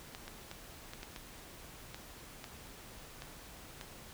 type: clicks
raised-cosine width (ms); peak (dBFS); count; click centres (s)
0.2; -27; 10; 0.149 / 0.28 / 0.514 / 0.935 / 1.031 / 1.162 / 1.945 / 2.442 / 3.221 / 3.812
effects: pink hiss -52 dBFS RMS until 4.13 s